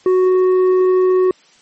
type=tone with tanh clipping; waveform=sine; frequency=370 Hz; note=F#4; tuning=in tune; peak=-11 dBFS; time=0.06-1.31 s; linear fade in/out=2 ms; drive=6 dB; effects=white hiss -50 dBFS RMS until 1.61 s + MP3 32 kbps

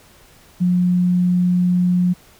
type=tone; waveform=sine; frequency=179 Hz; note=F3; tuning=43 cents sharp; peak=-13 dBFS; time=0.6-2.14 s; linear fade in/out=20 ms; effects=pink hiss -49 dBFS RMS until 2.39 s

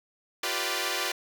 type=chord; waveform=5% pulse; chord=G dominant seventh; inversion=third; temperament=equal with one note detuned; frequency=349.2 / 389.3 / 493.9 / 587.3 Hz; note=F4 / G4 / B4 / D5; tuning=0 / -12 / 0 / 0 cents; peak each=-22 dBFS; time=0.43-1.12 s; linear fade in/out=5 ms; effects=none

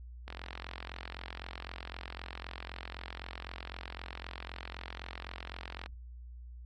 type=click train; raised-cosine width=0.3 ms; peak=-26 dBFS; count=246; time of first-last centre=0.28-5.861 s; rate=43.9 Hz; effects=added 60 Hz sine -45 dBFS peak until 6.65 s + AAC 32 kbps

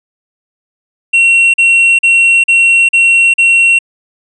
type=tone bursts; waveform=triangle; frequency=2730 Hz; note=F7; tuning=40 cents flat; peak=-3 dBFS; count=6; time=1.13-3.79 s; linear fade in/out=10 ms; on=410 ms; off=40 ms; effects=resampled to 24000 Hz

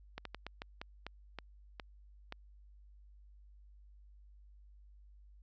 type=slowing click train; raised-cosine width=0.3 ms; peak=-26 dBFS; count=10; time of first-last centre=0.18-2.324 s; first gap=73 ms; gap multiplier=1.28; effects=added 50 Hz sine -56 dBFS peak until 5.42 s + resampled to 16000 Hz

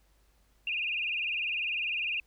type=tone with vibrato; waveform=sine; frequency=2602 Hz; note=E7; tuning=23 cents flat; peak=-29 dBFS; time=0.67-2.2 s; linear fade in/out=2 ms; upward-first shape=sine; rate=20 Hz; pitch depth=140 cents each way; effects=added 50 Hz sine -64 dBFS peak until 2.26 s + pink hiss -70 dBFS RMS until 2.26 s

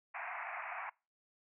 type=band-pass noise; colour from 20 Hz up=pink; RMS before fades=-43 dBFS; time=0.14-0.9 s; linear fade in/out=10 ms; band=670 to 2500 Hz; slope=96 dB/octave; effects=noise-tail reverb RT60 0.3 s tail -25 dB re dry

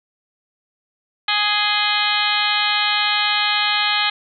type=harmonic tone with a mistuned harmonic; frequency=416.2 Hz; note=G#4; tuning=4 cents sharp; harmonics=2 / 3 / 4 / 5 / 6 / 7 / 8 / 9 / 10; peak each=-25 / -25 / -25 / -25 / -25 / -25 / -25 / -25 / -25 dBFS; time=1.28-4.1 s; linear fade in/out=5 ms; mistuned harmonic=7; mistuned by=+83 cents; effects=none

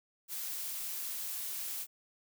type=noise; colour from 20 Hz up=blue; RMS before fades=-39 dBFS; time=0.28-1.87 s; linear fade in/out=50 ms; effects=none

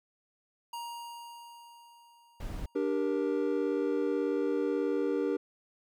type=tone with exponential decay; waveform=square; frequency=942 Hz; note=A#5; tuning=18 cents sharp; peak=-37 dBFS; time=0.73-3.4 s; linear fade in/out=5 ms; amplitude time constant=580 ms
type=noise; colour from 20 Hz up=brown; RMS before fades=-37 dBFS; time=2.4-2.66 s; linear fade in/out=5 ms
type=chord; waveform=triangle; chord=G minor; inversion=second; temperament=just; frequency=294 / 392 / 470.4 Hz; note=D4 / G4 / Bb4; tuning=+2 / 0 / +16 cents; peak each=-30 dBFS; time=2.75-5.37 s; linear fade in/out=10 ms
effects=none

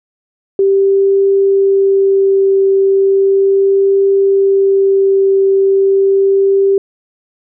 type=tone with vibrato; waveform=sine; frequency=391 Hz; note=G4; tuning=4 cents flat; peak=-7 dBFS; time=0.59-6.78 s; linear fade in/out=2 ms; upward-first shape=triangle; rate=0.36 Hz; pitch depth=9 cents each way; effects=none

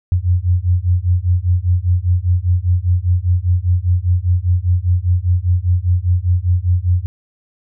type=beating tone pair; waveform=sine; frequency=87 / 92 Hz; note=F2 / F#2; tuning=-6 / -9 cents; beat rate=5 Hz; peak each=-15 / -15 dBFS; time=0.12-7.06 s; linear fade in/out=0 ms; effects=none

